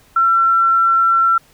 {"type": "tone", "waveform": "sine", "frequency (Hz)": 1352, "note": "E6", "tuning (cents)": 43, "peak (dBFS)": -10, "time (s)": [0.16, 1.38], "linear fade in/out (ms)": 5, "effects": ["pink hiss -51 dBFS RMS until 1.53 s"]}